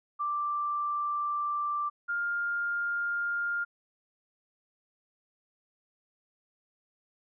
sine tone pair in turn, 1176 / 1406.1 Hz, D6 / F6, +2 / +11 cents, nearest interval minor third, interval 309 cents, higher second, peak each -28 dBFS, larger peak neither, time 0.19-1.9 / 2.08-3.65 s, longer first, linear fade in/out 20 ms, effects none

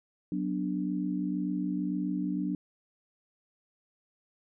sine chord, B minor, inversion second, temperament equal, 185 / 246.9 / 293.7 Hz, F#3 / B3 / D4, 0 / 0 / 0 cents, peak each -32 / -36 / -32 dBFS, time 0.32-2.55 s, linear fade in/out 2 ms, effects none

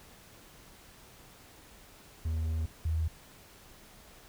triangle / sine tone pair in turn, 79.9 / 80.27 Hz, D#2 / E2, +47 / -45 cents, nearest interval unison, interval 8 cents, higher second, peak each -27 dBFS, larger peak neither, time 2.25-2.66 / 2.85-3.08 s, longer first, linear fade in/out 5 ms, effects pink hiss -55 dBFS RMS until 4.28 s

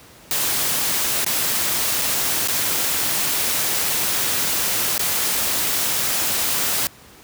white noise with dropouts, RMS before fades -21 dBFS, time 0.31-6.87 s, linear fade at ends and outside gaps 0 ms, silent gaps 1.245-1.264 / 2.015-2.019 / 2.475-2.484 / 4.979-4.994 s, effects pink hiss -46 dBFS RMS until 7.23 s + high-pass 60 Hz 12 dB/octave

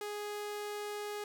sawtooth tone, 415.3 Hz, G#4, in tune, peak -34 dBFS, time 0.01-1.24 s, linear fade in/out 2 ms, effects none

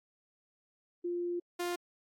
sine / sawtooth tone pair in turn, 349.5 / 351.3 Hz, F4 / F4, +1 / +10 cents, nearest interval unison, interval 9 cents, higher second, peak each -32 / -29 dBFS, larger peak second, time 1.04-1.4 / 1.59-1.76 s, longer first, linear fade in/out 10 ms, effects AAC 64 kbps

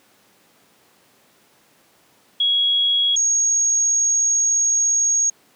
sine tone pair in turn, 3322 / 6581 Hz, G#7 / G#8, 0 / -17 cents, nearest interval octave, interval 1183 cents, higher second, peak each -15 / -15 dBFS, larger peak neither, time 2.4-3.16 / 3.16-5.3 s, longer second, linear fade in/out 5 ms, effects pink hiss -56 dBFS RMS until 5.55 s + high-pass 200 Hz 12 dB/octave

